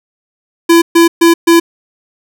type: tone bursts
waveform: square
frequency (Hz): 336.2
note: E4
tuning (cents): +34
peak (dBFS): -4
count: 4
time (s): 0.69-1.6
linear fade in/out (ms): 10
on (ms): 130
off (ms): 130
effects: none